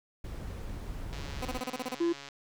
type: noise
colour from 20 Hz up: brown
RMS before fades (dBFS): -39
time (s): 0.24-1.6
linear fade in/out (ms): 5
type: click train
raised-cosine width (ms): 0.2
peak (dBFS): -27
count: 163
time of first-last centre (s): 1.13-2.287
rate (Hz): 140
type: tone bursts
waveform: 15% pulse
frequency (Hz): 253.1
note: B3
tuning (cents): +43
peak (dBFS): -26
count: 9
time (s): 1.42-1.949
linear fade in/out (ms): 5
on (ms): 33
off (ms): 29
type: tone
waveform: triangle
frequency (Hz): 339.9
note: F4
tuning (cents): -47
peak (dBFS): -23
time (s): 2-2.13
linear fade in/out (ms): 10
effects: none